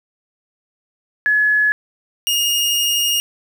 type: tone pair in turn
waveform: sine / sawtooth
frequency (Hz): 1700 / 2848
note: G#6 / F7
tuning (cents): +40 / +33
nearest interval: major sixth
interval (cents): 893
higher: second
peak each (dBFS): -12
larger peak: neither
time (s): 1.26-1.72 / 2.27-3.2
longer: second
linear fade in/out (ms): 0
effects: 8-bit